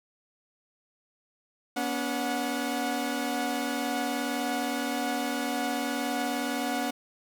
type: tone cluster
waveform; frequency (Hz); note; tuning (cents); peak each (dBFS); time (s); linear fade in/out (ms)
sawtooth; 243.4 / 282.9 / 732; B3 / C#4 / F#5; -25 / +35 / -19; -29 / -28 / -29; 1.76-6.91; 10
effects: none